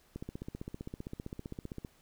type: click train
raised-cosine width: 3 ms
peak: -27 dBFS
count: 27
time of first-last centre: 0.16-1.848 s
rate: 15.4 Hz
effects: pink hiss -66 dBFS RMS until 2.01 s